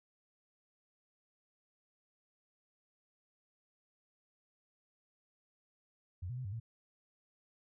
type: tone with pitch steps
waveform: sine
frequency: 89.2 / 123.5 / 128.5 / 97.5 / 113.9 Hz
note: F2 / B2 / C3 / G2 / A#2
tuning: +37 / 0 / -31 / -9 / -40 cents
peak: -38 dBFS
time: 6.22-6.6 s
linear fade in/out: 10 ms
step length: 76 ms
effects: none